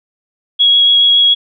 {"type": "tone with vibrato", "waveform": "sine", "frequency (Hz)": 3322, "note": "G#7", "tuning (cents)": 0, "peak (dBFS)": -6, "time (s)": [0.59, 1.35], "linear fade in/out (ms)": 20, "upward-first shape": "triangle", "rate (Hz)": 7.1, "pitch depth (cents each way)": 11, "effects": []}